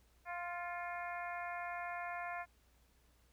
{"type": "harmonic tone with a mistuned harmonic", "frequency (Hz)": 349.2, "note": "F4", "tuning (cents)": 0, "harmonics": [2, 3, 4, 5, 6, 7], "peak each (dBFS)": [-43, -47, -49, -48, -50, -54], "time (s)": [0.25, 2.46], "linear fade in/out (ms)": 50, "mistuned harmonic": 6, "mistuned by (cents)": 33, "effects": ["added 60 Hz sine -69 dBFS peak until 3.32 s", "pink hiss -73 dBFS RMS until 3.32 s"]}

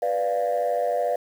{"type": "chord", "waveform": "sine", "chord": "B diminished", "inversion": "none", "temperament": "equal", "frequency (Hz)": [493.9, 587.3, 698.5], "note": ["B4", "D5", "F5"], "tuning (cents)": [0, 0, 0], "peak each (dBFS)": [-25, -24, -24], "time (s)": [0.02, 1.16], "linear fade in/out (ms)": 5, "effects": ["tanh soft clip ceiling -16 dBFS", "8-bit"]}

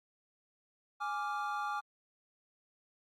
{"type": "chord", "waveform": "triangle", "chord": "D diminished", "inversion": "second", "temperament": "equal", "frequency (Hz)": [830.6, 1174.7, 1396.9], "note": ["Ab5", "D6", "F6"], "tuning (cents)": [0, 0, 0], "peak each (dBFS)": [-36, -36, -39], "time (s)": [1, 1.81], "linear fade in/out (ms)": 20, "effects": ["Opus 48 kbps"]}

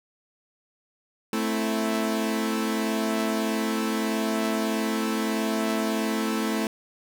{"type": "chord", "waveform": "sawtooth", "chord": "A minor", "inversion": "none", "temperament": "equal", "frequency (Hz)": [220, 261.6, 329.6], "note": ["A3", "C4", "E4"], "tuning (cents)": [0, 0, 0], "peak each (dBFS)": [-22, -28, -26], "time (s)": [1.33, 6.67], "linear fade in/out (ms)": 2, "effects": []}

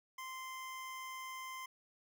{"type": "tone", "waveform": "25% pulse", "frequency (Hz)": 1041, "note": "C6", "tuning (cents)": -9, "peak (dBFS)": -40, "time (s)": [0.18, 1.66], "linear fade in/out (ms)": 5, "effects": []}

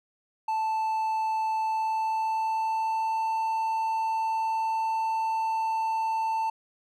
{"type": "tone with pitch glide", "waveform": "triangle", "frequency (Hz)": [880, 890.2], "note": ["A5", "A5"], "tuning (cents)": [0, 20], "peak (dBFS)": -23, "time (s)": [0.48, 6.5], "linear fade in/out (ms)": 5, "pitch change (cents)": 20, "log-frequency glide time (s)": [1.61, 3.34], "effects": []}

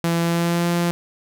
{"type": "tone with pitch glide", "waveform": "sawtooth", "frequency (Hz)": [168.5, 172.44], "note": ["E3", "F3"], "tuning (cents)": [38, -22], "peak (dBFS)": -14, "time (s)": [0.04, 0.91], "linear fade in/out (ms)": 0, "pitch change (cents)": 40, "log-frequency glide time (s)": [0.21, 0.69], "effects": []}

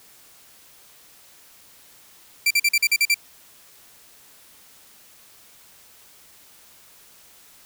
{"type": "tone bursts", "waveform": "sawtooth", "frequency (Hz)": 2349, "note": "D7", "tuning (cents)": 0, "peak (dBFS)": -12, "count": 8, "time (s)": [2.46, 3.144], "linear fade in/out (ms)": 5, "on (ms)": 47, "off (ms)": 44, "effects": ["white hiss -51 dBFS RMS until 7.65 s"]}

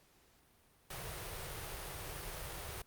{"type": "band-stop noise", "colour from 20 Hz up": "pink", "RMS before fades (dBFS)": -44, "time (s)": [0.9, 2.82], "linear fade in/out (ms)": 5, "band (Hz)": [170, 340], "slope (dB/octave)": 48, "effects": ["pink hiss -68 dBFS RMS until 2.86 s", "Opus 48 kbps"]}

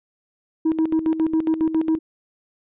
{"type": "tone with tremolo", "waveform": "sine", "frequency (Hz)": 319.7, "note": "D#4", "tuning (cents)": 47, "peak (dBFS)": -13, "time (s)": [0.65, 1.99], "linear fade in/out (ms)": 10, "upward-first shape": "square", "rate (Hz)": 7.3, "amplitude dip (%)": 75, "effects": ["tanh soft clip ceiling -14 dBFS", "resampled to 8000 Hz"]}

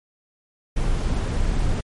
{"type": "noise", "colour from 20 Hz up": "brown", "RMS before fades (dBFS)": -21, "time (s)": [0.76, 1.81], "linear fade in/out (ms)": 10, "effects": ["MP3 48 kbps"]}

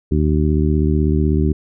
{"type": "harmonic tone", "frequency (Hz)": 76.1, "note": "D#2", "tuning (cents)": -38, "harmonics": [1, 2, 3, 4, 5], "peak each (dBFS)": [-16, -19, -21, -22, -23], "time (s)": [0.11, 1.53], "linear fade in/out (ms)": 10, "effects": []}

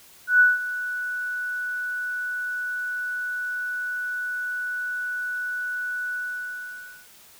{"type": "tone with ADSR envelope", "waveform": "sine", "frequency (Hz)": 1480, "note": "F#6", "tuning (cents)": 0, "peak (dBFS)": -11, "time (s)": [0.27, 7.08], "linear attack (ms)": 130, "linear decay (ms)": 180, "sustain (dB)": -15, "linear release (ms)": 950, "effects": ["white hiss -51 dBFS RMS until 7.39 s"]}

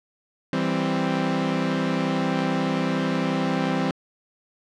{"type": "chord", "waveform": "sawtooth", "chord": "C major", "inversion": "first", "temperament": "equal", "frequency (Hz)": [164.81, 196, 261.6], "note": ["E3", "G3", "C4"], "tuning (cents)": [0, 0, 0], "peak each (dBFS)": [-23, -23, -21], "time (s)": [0.53, 3.91], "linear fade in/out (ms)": 2, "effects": ["low-pass 4000 Hz 12 dB/octave"]}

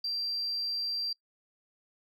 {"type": "tone", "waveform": "sine", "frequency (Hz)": 4715, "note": "D8", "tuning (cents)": 6, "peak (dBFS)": -29, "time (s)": [0.04, 1.13], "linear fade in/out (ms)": 5, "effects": ["noise-tail reverb RT60 0.1 s tail -24 dB re dry", "tanh soft clip ceiling -26 dBFS"]}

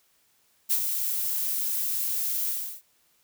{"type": "noise with ADSR envelope", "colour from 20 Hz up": "violet", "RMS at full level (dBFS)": -22, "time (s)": [0.69, 2.82], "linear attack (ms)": 25, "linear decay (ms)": 75, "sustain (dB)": -6, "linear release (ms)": 340, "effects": ["white hiss -66 dBFS RMS until 3.23 s"]}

